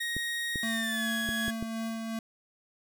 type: tone with pitch glide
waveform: 30% pulse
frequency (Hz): 1876 to 1671.3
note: A#6 to G#6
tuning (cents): +11 to +10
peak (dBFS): -28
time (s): 0-1.51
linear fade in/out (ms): 10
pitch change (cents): -201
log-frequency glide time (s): 0.66-1.1
type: clicks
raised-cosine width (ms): 3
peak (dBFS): -23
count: 5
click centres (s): 0.166 / 0.558 / 1.29 / 1.481 / 1.626
type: tone with tremolo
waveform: square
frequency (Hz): 225.2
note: A3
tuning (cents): +40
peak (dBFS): -32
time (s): 0.63-2.19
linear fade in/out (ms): 2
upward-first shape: sine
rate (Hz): 2.7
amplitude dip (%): 30
effects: none